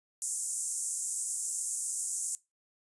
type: band-pass noise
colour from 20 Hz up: pink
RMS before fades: -35 dBFS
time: 0.22-2.35 s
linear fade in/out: 0 ms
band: 6900 to 9900 Hz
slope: 48 dB/octave
effects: noise-tail reverb RT60 0.2 s tail -19 dB re dry + resampled to 24000 Hz